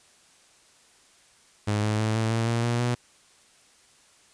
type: tone with pitch steps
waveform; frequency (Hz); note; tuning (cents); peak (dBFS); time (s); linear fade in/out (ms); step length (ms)
sawtooth; 104.7 / 106.96 / 109.27 / 111.63 / 114.04 / 116.51 / 119.02 / 121.6; G#2 / A2 / A2 / A2 / A#2 / A#2 / A#2 / B2; +15 / -49 / -12 / +25 / -38 / 0 / +36 / -26; -19; 1.67-2.95; 10; 160
effects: white hiss -58 dBFS RMS until 4.33 s + resampled to 22050 Hz